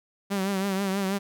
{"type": "tone with vibrato", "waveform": "sawtooth", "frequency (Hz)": 194.7, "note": "G3", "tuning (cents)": -12, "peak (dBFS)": -21, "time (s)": [0.3, 1.19], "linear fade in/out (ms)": 20, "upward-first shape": "triangle", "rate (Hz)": 6.2, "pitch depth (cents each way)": 71, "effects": []}